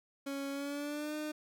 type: tone with pitch glide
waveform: 30% pulse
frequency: 277.2 to 304 Hz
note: C#4 to D#4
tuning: 0 to -40 cents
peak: -34 dBFS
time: 0.26-1.32 s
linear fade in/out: 10 ms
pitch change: +160 cents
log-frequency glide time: 0.51-1.15 s
effects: none